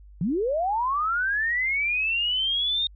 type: linear sweep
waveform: sine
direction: up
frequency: 148.8 to 3700 Hz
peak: -22 dBFS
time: 0.21-2.87 s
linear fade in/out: 2 ms
effects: added 50 Hz sine -45 dBFS peak until 2.95 s